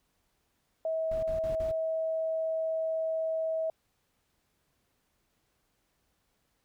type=tone; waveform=sine; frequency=644 Hz; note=E5; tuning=41 cents flat; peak=-28 dBFS; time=0.85-3.7 s; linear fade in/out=2 ms
type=noise bursts; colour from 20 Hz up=brown; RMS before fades=-41 dBFS; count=4; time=1.11-1.716 s; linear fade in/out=5 ms; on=120 ms; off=42 ms
effects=pink hiss -75 dBFS RMS until 6.64 s